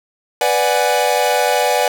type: chord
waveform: 45% pulse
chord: G# half-diminished seventh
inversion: first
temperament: equal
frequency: 493.9 / 587.3 / 740 / 830.6 Hz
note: B4 / D5 / F#5 / G#5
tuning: 0 / 0 / 0 / 0 cents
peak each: -19 dBFS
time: 0.41-1.88 s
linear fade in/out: 2 ms
effects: none